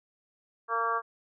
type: harmonic tone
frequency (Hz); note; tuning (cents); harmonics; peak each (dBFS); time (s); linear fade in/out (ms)
229.6; A#3; -26; 2 / 3 / 4 / 5 / 6 / 7; -36 / -37 / -36 / -28 / -35 / -37; 0.68-1.02; 50
effects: none